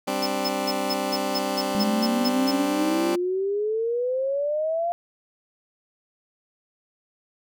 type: chord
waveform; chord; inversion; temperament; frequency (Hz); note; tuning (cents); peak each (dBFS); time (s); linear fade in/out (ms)
15% pulse; G suspended fourth; none; just; 196 / 261.3 / 294; G3 / C4 / D4; 0 / -2 / +2; -24 / -22 / -24; 0.07-3.16; 10
type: tone bursts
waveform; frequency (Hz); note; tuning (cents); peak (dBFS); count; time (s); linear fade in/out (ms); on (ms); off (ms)
square; 5190; E8; -28; -25; 11; 0.22-2.515; 10; 45; 180
type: exponential sweep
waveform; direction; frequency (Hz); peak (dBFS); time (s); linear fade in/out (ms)
sine; up; 201.3 to 698.5; -22; 1.75-4.92; 0
effects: none